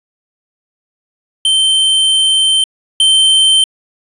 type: tone pair in turn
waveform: square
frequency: 3109 / 3109 Hz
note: G7 / G7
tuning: -15 / -15 cents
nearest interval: unison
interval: 0 cents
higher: neither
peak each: -9 / -7 dBFS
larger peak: second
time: 1.45-2.64 / 3-3.64 s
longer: first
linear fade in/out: 2 ms
effects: resampled to 24000 Hz